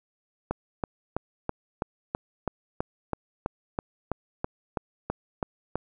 click train, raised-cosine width 1 ms, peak -13 dBFS, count 17, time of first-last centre 0.51-5.756 s, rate 3.05 Hz, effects none

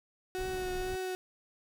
35% pulse tone with vibrato, 370 Hz, F#4, in tune, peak -32 dBFS, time 0.35-1.15 s, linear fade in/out 0 ms, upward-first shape triangle, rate 2 Hz, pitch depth 21 cents each way
brown noise, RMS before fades -42 dBFS, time 0.38-0.96 s, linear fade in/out 10 ms
effects none

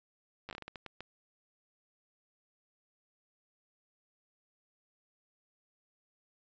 slowing click train, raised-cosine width 0.3 ms, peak -27 dBFS, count 11, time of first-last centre 0.49-1.006 s, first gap 9 ms, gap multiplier 1.36, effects resampled to 16000 Hz

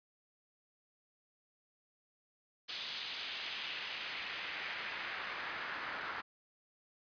pink noise with band-pass filter sweep, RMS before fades -42 dBFS, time 2.68-6.22 s, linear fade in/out 20 ms, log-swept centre 3800 to 1400 Hz, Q 1.7, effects resampled to 11025 Hz

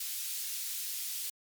white high-pass noise, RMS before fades -37 dBFS, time 0-1.3 s, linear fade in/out 5 ms, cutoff 3100 Hz, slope 12 dB/octave, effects MP3 96 kbps

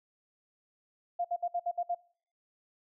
sine tone bursts, 698.5 Hz, F5, in tune, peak -28 dBFS, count 7, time 1.19-1.949 s, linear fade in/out 10 ms, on 57 ms, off 60 ms, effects noise-tail reverb RT60 0.5 s tail -22 dB re dry

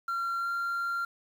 sine tone with pitch glide, 1372 to 1383.1 Hz, F6 to F6, -31 to -17 cents, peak -26 dBFS, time 0.08-1.05 s, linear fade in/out 5 ms, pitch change +14 cents, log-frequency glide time 0.39-0.48 s, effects tanh soft clip ceiling -28 dBFS + 9-bit

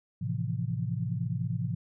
sine chord, F major seventh, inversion first, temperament equal, 110 / 130.81 / 164.81 / 174.61 Hz, A2 / C3 / E3 / F3, 0 / 0 / 0 / 0 cents, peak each -33 / -33 / -35 / -37 dBFS, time 0.21-1.75 s, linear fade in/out 10 ms, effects none

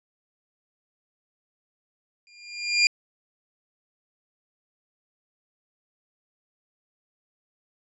25% pulse tone with exponential growth, 2400 Hz, D7, 37 cents sharp, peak -10 dBFS, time 2.27-2.87 s, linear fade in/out 1 ms, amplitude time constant 130 ms, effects resampled to 22050 Hz

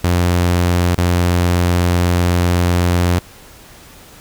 sawtooth tone with dropouts, 88 Hz, F2, 14 cents sharp, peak -8 dBFS, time 0.04-3.19 s, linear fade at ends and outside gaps 0 ms, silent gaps 0.947-0.98 s, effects pink hiss -41 dBFS RMS until 4.2 s

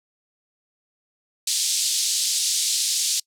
pink band-pass noise, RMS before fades -23 dBFS, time 1.47-3.2 s, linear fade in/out 5 ms, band 3900 to 9600 Hz, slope 24 dB/octave, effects noise-tail reverb RT60 0.1 s tail -26 dB re dry

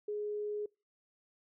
sine tone, 417.7 Hz, G#4, 10 cents sharp, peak -34 dBFS, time 0.08-0.66 s, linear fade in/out 5 ms, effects noise-tail reverb RT60 0.3 s tail -26 dB re dry

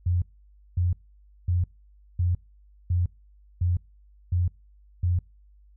sine tone bursts, 88.4 Hz, F2, 22 cents sharp, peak -20 dBFS, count 8, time 0.06-5.19 s, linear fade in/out 5 ms, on 160 ms, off 550 ms, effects noise-tail reverb RT60 0.3 s tail -25 dB re dry + added 50 Hz sine -52 dBFS peak until 5.76 s

